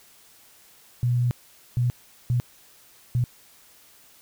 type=tone bursts at uneven times; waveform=sine; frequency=122.2 Hz; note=B2; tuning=18 cents flat; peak=-19 dBFS; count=4; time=1.03-1.31 / 1.77-1.9 / 2.3-2.4 / 3.15-3.24 s; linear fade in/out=0 ms; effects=white hiss -54 dBFS RMS until 4.21 s